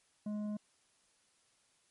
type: tone with tanh clipping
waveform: sine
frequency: 209.7 Hz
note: G#3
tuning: 17 cents sharp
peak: -37 dBFS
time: 0.26-0.57 s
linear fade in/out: 5 ms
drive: 8 dB
effects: white hiss -72 dBFS RMS until 1.9 s + MP3 48 kbps